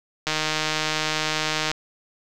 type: click train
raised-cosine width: 0.2 ms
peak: -6 dBFS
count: 225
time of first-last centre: 0.27-1.715 s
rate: 155 Hz
effects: none